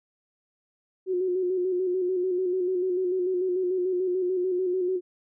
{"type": "tone with vibrato", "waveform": "sine", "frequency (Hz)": 366.1, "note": "F#4", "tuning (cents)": -18, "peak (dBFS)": -23, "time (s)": [1.06, 5.01], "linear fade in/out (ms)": 50, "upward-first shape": "square", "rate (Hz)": 6.8, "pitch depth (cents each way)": 39, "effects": []}